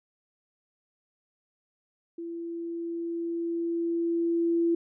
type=tone with level ramp; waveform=sine; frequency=337.1 Hz; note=E4; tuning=39 cents sharp; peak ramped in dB=-34 to -21 dBFS; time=2.18-4.75 s; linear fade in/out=5 ms; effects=none